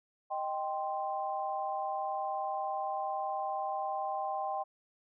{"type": "chord", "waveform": "sine", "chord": "C minor", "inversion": "first", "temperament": "equal", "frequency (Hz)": [622.3, 784, 1046.5], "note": ["Eb5", "G5", "C6"], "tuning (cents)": [0, 0, 0], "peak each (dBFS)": [-39, -34, -39], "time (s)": [0.3, 4.64], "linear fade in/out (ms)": 20, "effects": []}